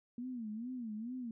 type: tone with vibrato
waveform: sine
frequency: 233.1 Hz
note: A#3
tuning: in tune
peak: -39 dBFS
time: 0.18-1.31 s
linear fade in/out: 2 ms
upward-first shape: sine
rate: 2.3 Hz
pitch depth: 170 cents each way
effects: none